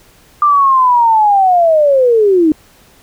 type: linear sweep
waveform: sine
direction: down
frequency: 1196 to 298.6 Hz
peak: -6 dBFS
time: 0.42-2.52 s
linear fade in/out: 2 ms
effects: pink hiss -46 dBFS RMS until 3.02 s